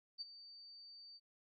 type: tone with ADSR envelope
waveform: sine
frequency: 4605 Hz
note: D8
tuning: 35 cents flat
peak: -40 dBFS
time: 0.18-1.2 s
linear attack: 31 ms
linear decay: 24 ms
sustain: -14 dB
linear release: 39 ms
effects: none